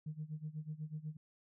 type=tone with tremolo; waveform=sine; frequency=153.9 Hz; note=D#3; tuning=19 cents flat; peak=-37 dBFS; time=0.06-1.17 s; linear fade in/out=5 ms; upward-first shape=sine; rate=8.1 Hz; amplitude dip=90%; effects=tanh soft clip ceiling -34 dBFS